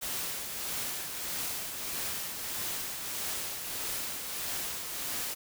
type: noise with tremolo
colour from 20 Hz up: white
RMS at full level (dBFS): -34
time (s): 0.01-5.35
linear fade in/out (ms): 20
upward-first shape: triangle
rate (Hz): 1.6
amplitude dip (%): 45
effects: none